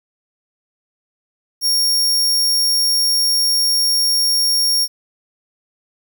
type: tone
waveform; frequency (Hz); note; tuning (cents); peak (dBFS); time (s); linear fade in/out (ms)
sawtooth; 5550; F8; -12; -11; 1.61-4.88; 50
effects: 8-bit